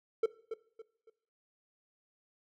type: tone with echo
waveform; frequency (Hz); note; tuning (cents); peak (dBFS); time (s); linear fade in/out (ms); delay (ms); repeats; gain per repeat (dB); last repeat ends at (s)
triangle; 447.8; A4; +30; -22; 0.23-0.26; 5; 280; 3; -10; 1.1
effects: noise-tail reverb RT60 0.6 s tail -19 dB re dry